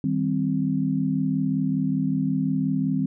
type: chord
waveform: sine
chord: C minor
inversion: first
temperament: just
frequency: 156.98 / 196.22 / 261.6 Hz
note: Eb3 / G3 / C4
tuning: +16 / +2 / 0 cents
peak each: -26 / -26 / -24 dBFS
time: 0.04-3.06 s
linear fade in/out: 2 ms
effects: none